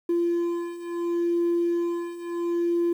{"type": "beating tone pair", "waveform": "triangle", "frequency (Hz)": [342.8, 343.52], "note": ["F4", "F4"], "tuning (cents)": [-32, -29], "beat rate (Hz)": 0.72, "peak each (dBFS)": [-25, -22], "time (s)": [0.09, 2.93], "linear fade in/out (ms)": 5, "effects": ["tanh soft clip ceiling -16 dBFS", "9-bit"]}